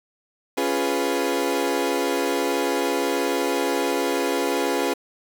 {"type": "chord", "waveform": "30% pulse", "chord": "C# dominant seventh", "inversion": "none", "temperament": "equal", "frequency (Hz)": [277.2, 349.2, 415.3, 493.9], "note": ["C#4", "E#4", "G#4", "B4"], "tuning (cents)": [0, 0, 0, 0], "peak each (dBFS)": -24, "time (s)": [0.57, 4.94], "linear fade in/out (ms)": 10, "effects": ["7-bit"]}